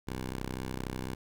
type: ring-modulated tone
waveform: 10% pulse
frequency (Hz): 64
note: C2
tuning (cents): -38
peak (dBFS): -24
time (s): 0.07-1.15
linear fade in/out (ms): 10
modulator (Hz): 48.6
effects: none